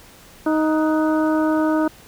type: harmonic tone with a mistuned harmonic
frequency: 312.2 Hz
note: D#4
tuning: 6 cents sharp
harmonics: 1 / 2 / 3 / 4 / 5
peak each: -17 / -23 / -27 / -29 / -31 dBFS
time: 0.46-1.88 s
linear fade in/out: 5 ms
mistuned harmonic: 5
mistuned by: -78 cents
effects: pink hiss -46 dBFS RMS until 2.07 s